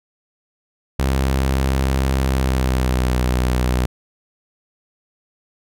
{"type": "tone with pitch glide", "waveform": "sawtooth", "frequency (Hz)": [66.5, 62.41], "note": ["C2", "B1"], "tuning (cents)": [29, 19], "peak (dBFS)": -12, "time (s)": [0.99, 3.86], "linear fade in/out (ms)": 5, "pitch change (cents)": -110, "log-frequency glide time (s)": [2.19, 3.15], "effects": []}